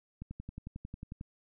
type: click train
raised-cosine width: 5 ms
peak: -29 dBFS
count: 12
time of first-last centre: 0.22-1.211 s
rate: 11.1 Hz
effects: none